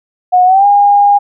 sine tone with pitch glide, 728 to 812.4 Hz, F#5 to G#5, -28 to -38 cents, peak -4 dBFS, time 0.32-1.19 s, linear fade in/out 20 ms, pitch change +190 cents, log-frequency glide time 0.45-0.66 s, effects none

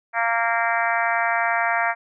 harmonic tone, 231 Hz, A#3, 16 cents flat, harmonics 3 / 4 / 5 / 6 / 7 / 8 / 9 / 10, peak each -24 / -26 / -30 / -27 / -27 / -27 / -30 / -31 dBFS, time 0.13-1.95 s, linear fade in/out 50 ms, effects none

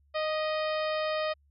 harmonic tone with a mistuned harmonic, 619 Hz, D#5, 9 cents flat, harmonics 1 / 2 / 3 / 4 / 5 / 6 / 7 / 8, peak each -29 / -35 / -39 / -41 / -43 / -45 / -46 / -47 dBFS, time 0.14-1.34 s, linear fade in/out 20 ms, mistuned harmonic 3, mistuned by +33 cents, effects added 71 Hz sine -62 dBFS peak until 1.5 s

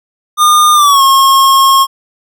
square tone with pitch glide, 1214 to 1081.6 Hz, D#6 to C#6, -43 to -43 cents, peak -5 dBFS, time 0.37-1.87 s, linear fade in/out 50 ms, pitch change -200 cents, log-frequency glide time 0.74-1.02 s, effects none

